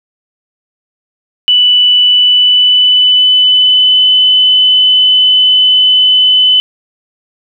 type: tone with pitch glide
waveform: sine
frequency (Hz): 2973 to 3016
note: F#7 to F#7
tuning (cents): +8 to +32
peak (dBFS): -4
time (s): 1.48-6.6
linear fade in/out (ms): 0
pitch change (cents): +24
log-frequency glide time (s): 2.03-4.04
effects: none